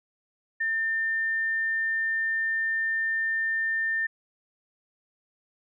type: tone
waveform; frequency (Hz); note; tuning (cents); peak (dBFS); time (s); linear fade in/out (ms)
sine; 1800; A6; +39; -24; 0.6-4.07; 10
effects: none